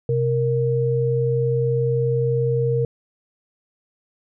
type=tone pair together; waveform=sine; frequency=128.91 / 465.8 Hz; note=C3 / A#4; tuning=-25 / -1 cents; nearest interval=octave + minor seventh; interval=2224 cents; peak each=-20 dBFS; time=0.09-2.85 s; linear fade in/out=2 ms; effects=none